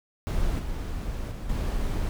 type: noise with level steps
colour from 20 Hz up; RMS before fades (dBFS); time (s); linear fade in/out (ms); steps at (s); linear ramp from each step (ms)
brown; -26 / -31 / -34 / -27; 0.27-2.09; 0; 0.59 / 1.31 / 1.49; 5
effects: none